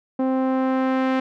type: tone with low-pass filter sweep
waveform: sawtooth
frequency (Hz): 261.6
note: C4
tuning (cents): 0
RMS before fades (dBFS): -21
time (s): 0.19-1.2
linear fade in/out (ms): 5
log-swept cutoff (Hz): 730 to 2300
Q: 0.88
effects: none